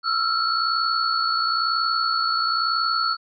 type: tone cluster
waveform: sine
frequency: 1314 / 1375 / 4414 Hz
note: E6 / F6 / C#8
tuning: -6 / -27 / -8 cents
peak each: -24 dBFS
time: 0.03-3.17 s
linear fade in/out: 50 ms
effects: none